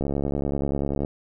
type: click train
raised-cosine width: 2 ms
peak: -13 dBFS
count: 74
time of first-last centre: 0.01-1.048 s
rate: 70.3 Hz
effects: none